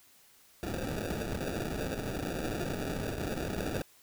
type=noise with sample-and-hold; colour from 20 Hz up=blue; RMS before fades=-35 dBFS; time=0.63-3.82 s; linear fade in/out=0 ms; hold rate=1050 Hz; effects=white hiss -61 dBFS RMS until 4.02 s